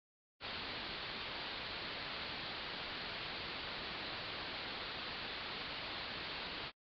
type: low-pass noise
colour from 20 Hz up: white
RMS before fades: -44 dBFS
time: 0.4-6.72 s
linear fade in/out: 50 ms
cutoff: 4600 Hz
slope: 96 dB/octave
effects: AAC 64 kbps